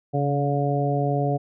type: harmonic tone with a mistuned harmonic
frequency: 142.5 Hz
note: C#3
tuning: 48 cents sharp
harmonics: 1 / 2 / 3 / 4 / 5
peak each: -23 / -29 / -28 / -29 / -27 dBFS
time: 0.13-1.38 s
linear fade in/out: 20 ms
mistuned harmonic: 1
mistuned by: -25 cents
effects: none